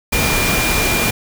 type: tone in noise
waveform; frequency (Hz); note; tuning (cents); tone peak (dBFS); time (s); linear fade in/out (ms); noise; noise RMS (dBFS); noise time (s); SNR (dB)
sine; 2400; D7; +37; -20; 0.12-1.11; 10; pink; -17; 0.12-1.11; -6
effects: none